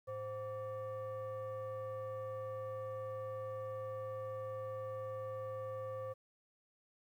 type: tone with frequency modulation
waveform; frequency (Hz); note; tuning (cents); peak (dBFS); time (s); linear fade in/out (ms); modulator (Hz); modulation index
sine; 523.3; C5; 0; -39; 0.07-6.14; 20; 632; 0.71
effects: tanh soft clip ceiling -35 dBFS + 12-bit